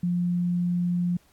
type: tone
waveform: sine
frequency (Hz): 176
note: F3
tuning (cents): +14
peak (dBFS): -22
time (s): 0.03-1.17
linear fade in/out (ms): 5
effects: pink hiss -62 dBFS RMS until 1.32 s + AAC 64 kbps